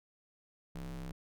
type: ring-modulated tone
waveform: square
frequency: 67 Hz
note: C2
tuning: 42 cents sharp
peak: -38 dBFS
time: 0.75-1.12 s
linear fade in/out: 5 ms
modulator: 99.8 Hz
effects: none